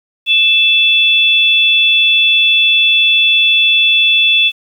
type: tone pair together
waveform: sine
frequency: 2637 / 3445 Hz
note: E7 / A7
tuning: 0 / -37 cents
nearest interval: perfect fourth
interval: 463 cents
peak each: -10 dBFS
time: 0.26-4.52 s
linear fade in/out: 50 ms
effects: 7-bit